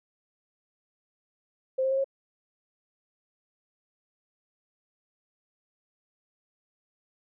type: tone with pitch steps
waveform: sine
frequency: 523.3 / 530 / 536.8 / 543.6 Hz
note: C5 / C5 / C5 / C#5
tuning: 0 / +22 / +44 / -34 cents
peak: -23 dBFS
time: 1.78-2.044 s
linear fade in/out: 10 ms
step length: 66 ms
effects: none